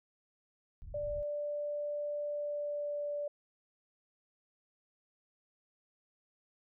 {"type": "low-pass noise", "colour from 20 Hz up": "pink", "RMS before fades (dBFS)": -46, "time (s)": [0.82, 1.23], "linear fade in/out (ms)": 0, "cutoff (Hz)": 120, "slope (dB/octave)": 24}
{"type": "tone with pitch glide", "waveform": "sine", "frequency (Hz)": [587.3, 583.2], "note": ["D5", "D5"], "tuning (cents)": [0, -12], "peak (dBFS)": -34, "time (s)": [0.94, 3.28], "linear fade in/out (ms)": 5, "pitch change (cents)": -12, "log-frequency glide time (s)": [2.27, 3.16]}
{"effects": []}